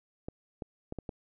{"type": "clicks", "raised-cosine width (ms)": 2, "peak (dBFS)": -24, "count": 5, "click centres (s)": [0.285, 0.622, 0.924, 0.987, 1.092], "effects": []}